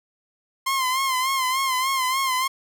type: tone with vibrato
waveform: sawtooth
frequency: 1049 Hz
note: C6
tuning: 4 cents sharp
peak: -17 dBFS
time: 0.66-2.48 s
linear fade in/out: 10 ms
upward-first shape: sine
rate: 3.4 Hz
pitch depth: 62 cents each way
effects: none